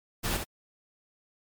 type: noise with echo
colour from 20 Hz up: pink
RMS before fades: -30 dBFS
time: 0.23-0.38 s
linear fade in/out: 20 ms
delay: 66 ms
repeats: 1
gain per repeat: -5 dB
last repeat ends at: 0.446 s
effects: MP3 96 kbps